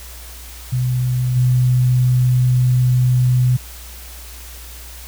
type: tone with level steps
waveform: sine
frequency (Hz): 125.7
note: B2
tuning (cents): +31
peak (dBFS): -15 / -11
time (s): 0.72-3.57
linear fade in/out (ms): 10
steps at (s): 1.35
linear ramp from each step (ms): 20
effects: added 60 Hz sine -35 dBFS peak until 5.07 s + white hiss -38 dBFS RMS until 5.07 s

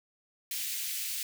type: high-pass noise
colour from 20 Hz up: white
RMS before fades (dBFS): -35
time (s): 0.51-1.23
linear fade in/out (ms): 2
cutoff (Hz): 2100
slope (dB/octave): 24
effects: none

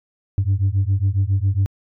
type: beating tone pair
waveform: sine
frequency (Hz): 94.1 / 101.4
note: F#2 / G#2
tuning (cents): +30 / -41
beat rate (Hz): 7.3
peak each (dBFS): -17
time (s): 0.38-1.66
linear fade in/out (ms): 0
effects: tanh soft clip ceiling -12 dBFS

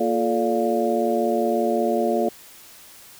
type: harmonic tone with a mistuned harmonic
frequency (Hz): 116.54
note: A#2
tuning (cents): 0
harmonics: 2 / 3 / 4 / 5 / 6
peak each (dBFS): -25 / -25 / -25 / -25 / -25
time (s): 0-2.29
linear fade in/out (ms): 5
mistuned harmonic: 4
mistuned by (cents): -120
effects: white hiss -46 dBFS RMS until 3.19 s

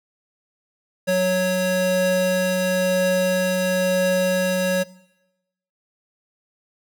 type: tone pair together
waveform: square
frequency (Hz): 184.5 / 552.5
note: F#3 / C#5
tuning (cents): -5 / -6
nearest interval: octave + perfect fifth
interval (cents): 1899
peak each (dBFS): -24 / -20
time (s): 1.07-4.84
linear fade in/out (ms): 20
effects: noise-tail reverb RT60 0.9 s tail -20 dB re dry

